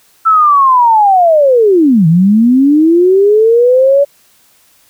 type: linear two-way sweep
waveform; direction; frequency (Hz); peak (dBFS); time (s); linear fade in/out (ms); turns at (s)
sine; down then up; 1335 to 155.56 to 573; -4; 0.25-4.05; 20; 2.07
effects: white hiss -49 dBFS RMS until 4.89 s